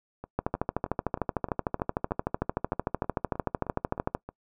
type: two click trains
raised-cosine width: 1 ms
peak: -24 / -12 dBFS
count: 14 / 51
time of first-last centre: 0.24-4.29 / 0.39-4.149 s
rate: 3.21 / 13.3 Hz
effects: noise-tail reverb RT60 0.1 s tail -23 dB re dry